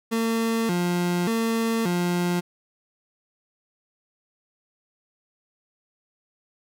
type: tone with vibrato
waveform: 30% pulse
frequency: 200 Hz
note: G3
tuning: 35 cents sharp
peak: -19 dBFS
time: 0.11-2.41 s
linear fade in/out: 20 ms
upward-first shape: square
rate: 0.86 Hz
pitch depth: 220 cents each way
effects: none